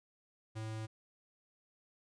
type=tone; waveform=square; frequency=110 Hz; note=A2; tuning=in tune; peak=-40 dBFS; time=0.55-0.87 s; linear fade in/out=20 ms; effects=resampled to 22050 Hz